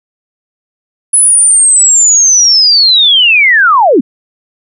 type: linear sweep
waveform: sine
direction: down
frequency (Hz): 10270 to 209.5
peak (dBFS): -3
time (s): 1.13-4.01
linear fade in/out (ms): 10
effects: none